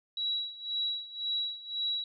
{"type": "tone with tremolo", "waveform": "sine", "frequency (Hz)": 3894, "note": "B7", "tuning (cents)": -25, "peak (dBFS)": -28, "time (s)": [0.17, 2.04], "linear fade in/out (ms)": 2, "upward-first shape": "sine", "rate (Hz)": 1.9, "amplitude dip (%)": 85, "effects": []}